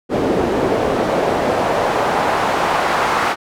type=noise with band-pass filter sweep; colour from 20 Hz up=pink; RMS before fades=-17 dBFS; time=0.09-3.36 s; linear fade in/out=50 ms; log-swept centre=380 to 1100 Hz; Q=1.3; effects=none